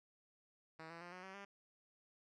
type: tone with pitch steps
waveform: 5% pulse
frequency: 160.5 / 167.61 / 175.03 / 182.78 / 190.87 / 199.32 Hz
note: E3 / E3 / F3 / F#3 / G3 / G3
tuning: -46 / +29 / +4 / -21 / -46 / +29 cents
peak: -39 dBFS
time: 0.79-1.45 s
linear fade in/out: 5 ms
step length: 110 ms
effects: low-pass 4000 Hz 12 dB/octave